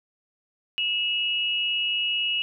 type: tone pair together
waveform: sine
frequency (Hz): 2637 / 2899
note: E7 / F#7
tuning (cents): 0 / -36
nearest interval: major second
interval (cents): 164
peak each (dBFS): -28 / -24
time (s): 0.78-2.42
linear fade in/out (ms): 0
effects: none